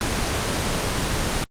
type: noise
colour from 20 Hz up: pink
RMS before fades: -23 dBFS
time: 0.01-1.44 s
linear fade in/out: 0 ms
effects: low-pass 9000 Hz 12 dB/octave + Opus 24 kbps